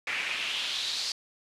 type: noise with band-pass filter sweep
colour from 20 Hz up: pink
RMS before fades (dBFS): -32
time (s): 0.07-1.12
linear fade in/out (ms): 2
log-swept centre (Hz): 2100 to 4800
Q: 3.3
effects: low-pass 11000 Hz 12 dB/octave